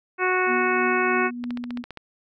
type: harmonic tone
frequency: 368.2 Hz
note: F#4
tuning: 8 cents flat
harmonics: 1 / 2 / 3 / 4 / 5 / 6 / 7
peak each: -24 / -29 / -26 / -26 / -30 / -29 / -30 dBFS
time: 0.18-1.31 s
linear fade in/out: 50 ms
type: tone with tremolo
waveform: sine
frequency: 242.5 Hz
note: B3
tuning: 31 cents flat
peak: -26 dBFS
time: 0.46-1.84 s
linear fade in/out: 50 ms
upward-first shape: triangle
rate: 3.1 Hz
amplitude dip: 45%
type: click train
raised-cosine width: 0.3 ms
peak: -20 dBFS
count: 9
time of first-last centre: 1.44-1.973 s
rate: 15 Hz
effects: none